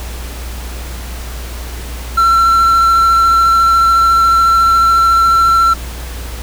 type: tone with vibrato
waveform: triangle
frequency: 1350 Hz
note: E6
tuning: 41 cents sharp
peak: -5 dBFS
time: 2.17-5.74 s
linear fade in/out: 10 ms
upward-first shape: square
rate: 14 Hz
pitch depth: 9 cents each way
effects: added 60 Hz sine -23 dBFS peak until 6.42 s + pink hiss -30 dBFS RMS until 6.42 s